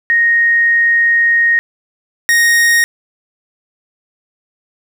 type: tone pair in turn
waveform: sine / 45% pulse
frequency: 1864.7 / 1864.7 Hz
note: A#6 / A#6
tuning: 0 / 0 cents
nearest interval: unison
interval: 0 cents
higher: neither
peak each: -8 dBFS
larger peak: neither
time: 0.1-1.59 / 2.29-2.84 s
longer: first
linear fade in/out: 0 ms
effects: 8-bit